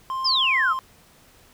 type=tone; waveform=triangle; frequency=1051 Hz; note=C6; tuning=7 cents sharp; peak=-23 dBFS; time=0.1-0.79 s; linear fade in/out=0 ms
type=exponential sweep; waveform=sine; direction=down; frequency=5430 to 1208 Hz; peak=-18 dBFS; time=0.24-0.74 s; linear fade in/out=20 ms
effects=pink hiss -54 dBFS RMS until 1.53 s